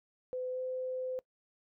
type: tone with pitch glide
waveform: sine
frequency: 507 to 512.3 Hz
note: B4 to C5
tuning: +45 to -37 cents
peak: -34 dBFS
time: 0.33-1.19 s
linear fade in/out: 0 ms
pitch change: +18 cents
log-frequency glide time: 0.51-0.6 s
effects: noise-tail reverb RT60 0.1 s tail -22 dB re dry